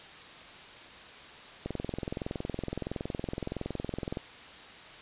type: click train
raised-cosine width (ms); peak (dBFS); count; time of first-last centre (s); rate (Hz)
2; -20; 55; 1.66-4.172; 21.5
effects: white hiss -48 dBFS RMS until 5.01 s + resampled to 8000 Hz